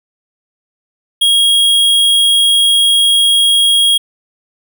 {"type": "tone", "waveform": "square", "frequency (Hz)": 3282, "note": "G#7", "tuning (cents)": -21, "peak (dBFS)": -8, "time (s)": [1.21, 3.98], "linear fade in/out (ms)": 10, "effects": []}